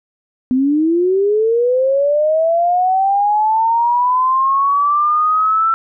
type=linear sweep; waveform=sine; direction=up; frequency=248.9 to 1340 Hz; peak=-11 dBFS; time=0.51-5.74 s; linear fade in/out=0 ms; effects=none